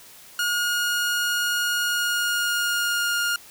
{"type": "tone with pitch glide", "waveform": "sawtooth", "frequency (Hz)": [1434, 1415.9], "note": ["F6", "F6"], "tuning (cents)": [45, 23], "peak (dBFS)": -18, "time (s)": [0.39, 3.36], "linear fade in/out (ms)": 2, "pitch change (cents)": -22, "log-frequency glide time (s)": [1.86, 3.21], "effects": ["white hiss -47 dBFS RMS until 3.5 s"]}